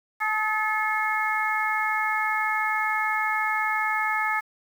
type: harmonic tone with a mistuned harmonic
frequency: 432.6 Hz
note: A4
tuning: 29 cents flat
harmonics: 2 / 3 / 4 / 5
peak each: -28 / -28 / -28 / -28 dBFS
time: 0.2-4.41 s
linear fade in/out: 20 ms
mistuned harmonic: 3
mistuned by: -28 cents
effects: 8-bit